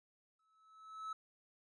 triangle tone with exponential growth, 1300 Hz, E6, 24 cents flat, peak -37 dBFS, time 0.39-1.13 s, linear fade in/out 5 ms, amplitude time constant 160 ms, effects resampled to 22050 Hz

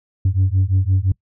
sine beating tone pair, 92 / 97.8 Hz, F#2 / G2, -9 / -4 cents, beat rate 5.8 Hz, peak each -15 dBFS, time 0.25-1.12 s, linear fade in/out 5 ms, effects noise-tail reverb RT60 0.1 s tail -24 dB re dry + tanh soft clip ceiling -10 dBFS

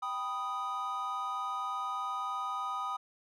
triangle chord, G augmented, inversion none, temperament equal, 784 / 987.8 / 1244.5 Hz, G5 / B5 / D#6, 0 / 0 / 0 cents, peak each -39 / -38 / -33 dBFS, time 0.02-2.97 s, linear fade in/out 10 ms, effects none

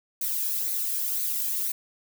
violet noise with flanger, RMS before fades -28 dBFS, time 0.21-1.72 s, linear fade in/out 5 ms, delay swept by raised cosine 0.47 to 1.25 ms, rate 2 Hz, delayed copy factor +0.55, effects none

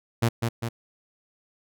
sawtooth tone with echo, 116.5 Hz, A#2, 1 cent flat, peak -15 dBFS, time 0.22-0.29 s, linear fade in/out 10 ms, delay 200 ms, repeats 2, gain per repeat -4 dB, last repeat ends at 0.69 s, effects none

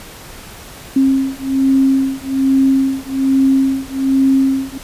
sine beating tone pair, 267.6 / 268.8 Hz, C4 / C4, +39 / +47 cents, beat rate 1.2 Hz, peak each -14 dBFS, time 0.96-4.78 s, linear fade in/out 5 ms, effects pink hiss -35 dBFS RMS until 4.83 s + resampled to 32000 Hz

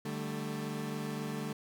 30% pulse chord, D suspended fourth, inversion none, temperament equal with one note detuned, 148.97 / 196 / 220 Hz, D3 / G3 / A3, +25 / 0 / 0 cents, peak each -37 / -40 / -36 dBFS, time 0.05-1.53 s, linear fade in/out 5 ms, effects none

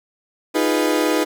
35% pulse chord, F half-diminished seventh, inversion third, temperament equal, 311.1 / 349.2 / 415.3 / 493.9 Hz, Eb4 / F4 / Ab4 / Cb5, 0 / 0 / 0 / 0 cents, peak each -18 / -22 / -22 / -21 dBFS, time 0.54-1.25 s, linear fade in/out 20 ms, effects none

